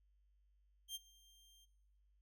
sawtooth tone with ADSR envelope, 3177 Hz, G7, 23 cents sharp, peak -38 dBFS, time 0.88-1.66 s, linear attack 71 ms, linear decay 28 ms, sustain -24 dB, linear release 23 ms, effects noise-tail reverb RT60 0.9 s tail -19 dB re dry + added 50 Hz sine -70 dBFS peak until 2.21 s

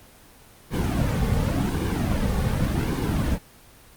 brown noise with flanger, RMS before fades -23 dBFS, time 0.7-3.39 s, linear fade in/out 50 ms, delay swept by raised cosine 1.5 to 3.1 ms, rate 0.89 Hz, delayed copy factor -0.85, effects pink hiss -50 dBFS RMS until 3.96 s + Opus 24 kbps

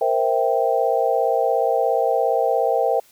sine chord, C dominant seventh, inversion third, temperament equal, 466.2 / 523.3 / 659.3 / 784 Hz, Bb4 / C5 / E5 / G5, 0 / 0 / 0 / 0 cents, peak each -22 dBFS, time 0.01-3 s, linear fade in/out 5 ms, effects white hiss -54 dBFS RMS until 3.11 s

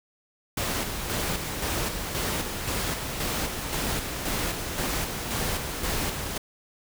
pink noise with tremolo, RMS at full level -28 dBFS, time 0.57-6.38 s, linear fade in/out 5 ms, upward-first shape square, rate 1.9 Hz, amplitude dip 40%, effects none

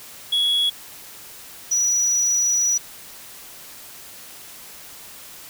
sine tone pair in turn, 3352 / 5863 Hz, G#7 / F#8, +15 / -17 cents, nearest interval minor seventh, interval 968 cents, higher second, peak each -14 dBFS, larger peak neither, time 0.32-0.7 / 1.71-2.78 s, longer second, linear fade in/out 10 ms, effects tanh soft clip ceiling -16 dBFS + white hiss -41 dBFS RMS until 5.49 s

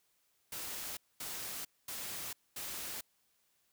white noise bursts, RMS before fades -42 dBFS, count 4, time 0.52-3.01 s, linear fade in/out 5 ms, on 450 ms, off 230 ms, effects white hiss -75 dBFS RMS until 3.72 s

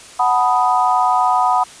sine chord, B dominant seventh, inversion second, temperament equal, 740 / 880 / 987.8 / 1244.5 Hz, F#5 / A5 / B5 / D#6, 0 / 0 / 0 / 0 cents, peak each -16 / -22 / -16 / -19 dBFS, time 0.19-1.64 s, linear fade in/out 10 ms, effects white hiss -39 dBFS RMS until 1.8 s + resampled to 22050 Hz

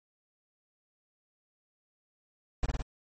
brown noise with echo, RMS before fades -27 dBFS, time 2.63-2.66 s, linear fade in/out 2 ms, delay 54 ms, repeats 3, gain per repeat -2 dB, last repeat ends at 2.822 s, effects MP3 32 kbps

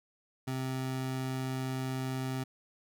25% pulse tone, 130.81 Hz, C3, in tune, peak -29 dBFS, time 0.47-2.44 s, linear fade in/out 10 ms, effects none

